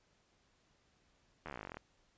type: slowing click train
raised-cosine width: 0.5 ms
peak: -29 dBFS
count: 18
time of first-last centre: 1.46-1.77 s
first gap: 12 ms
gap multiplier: 1.05
effects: pink hiss -73 dBFS RMS until 2.17 s + resampled to 16000 Hz